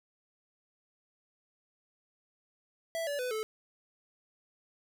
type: tone with pitch steps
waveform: square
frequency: 660 / 574.6 / 500.2 / 435.4 Hz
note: E5 / D5 / B4 / A4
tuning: +2 / -38 / +22 / -18 cents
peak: -33 dBFS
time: 2.95-3.43 s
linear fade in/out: 0 ms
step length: 120 ms
effects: none